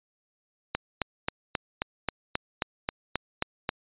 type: click train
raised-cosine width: 0.3 ms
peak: -10 dBFS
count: 12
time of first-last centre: 0.75-3.691 s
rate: 3.74 Hz
effects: resampled to 8000 Hz